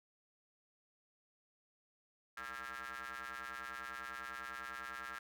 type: ring-modulated tone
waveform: sawtooth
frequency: 130 Hz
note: C3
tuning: 11 cents flat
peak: -37 dBFS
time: 2.37-5.19 s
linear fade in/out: 5 ms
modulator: 1490 Hz
effects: none